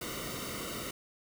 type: noise with comb filter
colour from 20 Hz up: pink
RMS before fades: -39 dBFS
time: 0.01-0.91 s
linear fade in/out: 5 ms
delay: 1.2 ms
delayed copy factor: -0.8
effects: none